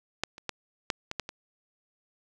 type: clicks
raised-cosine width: 0.2 ms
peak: -10 / -27 / -14 / -9 / -16 / -13 / -21 dBFS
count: 7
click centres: 0.236 / 0.381 / 0.493 / 0.902 / 1.114 / 1.197 / 1.291 s
effects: none